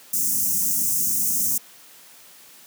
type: band-stop noise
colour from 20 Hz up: white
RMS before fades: -22 dBFS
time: 0.13-1.58 s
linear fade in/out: 5 ms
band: 280 to 5900 Hz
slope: 48 dB/octave
effects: white hiss -48 dBFS RMS until 2.66 s + high-pass 150 Hz 12 dB/octave

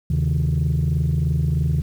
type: tone cluster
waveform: sine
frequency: 78.1 / 134.5 / 157.6 Hz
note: D#2 / C3 / D#3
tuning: +7 / +48 / +23 cents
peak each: -20 dBFS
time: 0.1-1.82 s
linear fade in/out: 5 ms
effects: tanh soft clip ceiling -13 dBFS + 8-bit

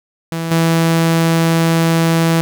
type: tone with level steps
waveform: sawtooth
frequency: 164.81 Hz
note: E3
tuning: in tune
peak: -15 / -7 dBFS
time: 0.32-2.41 s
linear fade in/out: 0 ms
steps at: 0.51 s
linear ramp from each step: 5 ms
effects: none

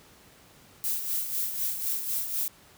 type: noise with tremolo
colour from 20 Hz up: violet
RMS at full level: -28 dBFS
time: 0.84-2.48 s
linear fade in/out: 0 ms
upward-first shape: sine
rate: 4 Hz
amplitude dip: 55%
effects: pink hiss -55 dBFS RMS until 2.77 s + high-pass 60 Hz 12 dB/octave

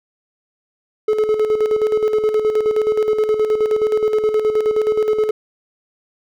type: tone with tremolo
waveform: triangle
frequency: 429.7 Hz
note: A4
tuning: 41 cents flat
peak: -10 dBFS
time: 1.08-5.31 s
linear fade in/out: 5 ms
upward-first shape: square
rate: 9.5 Hz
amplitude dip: 55%
effects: none

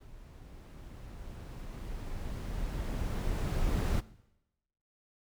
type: noise with level ramp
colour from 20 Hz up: brown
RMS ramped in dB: -52 to -28 dBFS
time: 0-4.01 s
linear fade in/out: 20 ms
effects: noise-tail reverb RT60 0.9 s tail -19 dB re dry

